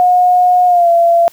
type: tone with pitch glide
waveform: sine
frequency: 722 to 681.5 Hz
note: F#5 to F5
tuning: -43 to -43 cents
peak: -6 dBFS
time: 0-1.28 s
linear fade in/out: 0 ms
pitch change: -100 cents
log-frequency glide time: 0.66-0.89 s
effects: white hiss -44 dBFS RMS until 1.32 s